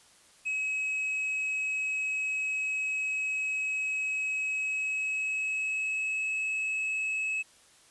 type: tone with pitch glide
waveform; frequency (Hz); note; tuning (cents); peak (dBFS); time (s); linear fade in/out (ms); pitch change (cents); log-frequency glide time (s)
triangle; 2558 to 2582; D#7 to E7; +47 to -37; -27; 0.45-7.43; 20; +16; 4.47-6.28
effects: white hiss -59 dBFS RMS until 7.9 s + resampled to 24000 Hz